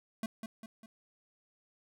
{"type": "tone with echo", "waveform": "square", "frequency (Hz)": 222, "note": "A3", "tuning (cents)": 16, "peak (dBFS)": -34, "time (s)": [0.23, 0.26], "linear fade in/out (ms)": 2, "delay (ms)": 200, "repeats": 3, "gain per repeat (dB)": -6, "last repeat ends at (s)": 0.86, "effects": []}